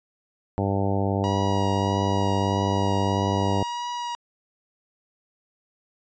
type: harmonic tone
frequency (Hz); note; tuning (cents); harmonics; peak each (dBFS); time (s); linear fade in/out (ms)
98.5; G2; +9; 1 / 2 / 3 / 4 / 5 / 6 / 7 / 8 / 9; -25 / -28 / -30 / -31 / -32 / -33 / -33 / -34 / -35; 0.58-3.63; 0
type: tone with vibrato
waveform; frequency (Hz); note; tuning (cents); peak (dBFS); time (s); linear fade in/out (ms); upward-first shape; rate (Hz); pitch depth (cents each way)
45% pulse; 959; A#5; +49; -28; 1.24-4.15; 0; triangle; 1.6; 16
effects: resampled to 16000 Hz